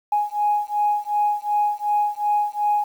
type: beating tone pair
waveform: sine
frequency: 830.6 / 833.3 Hz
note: G#5 / G#5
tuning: 0 / +6 cents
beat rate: 2.7 Hz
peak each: -21 dBFS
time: 0.12-2.84 s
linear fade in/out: 5 ms
effects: tanh soft clip ceiling -11 dBFS + 8-bit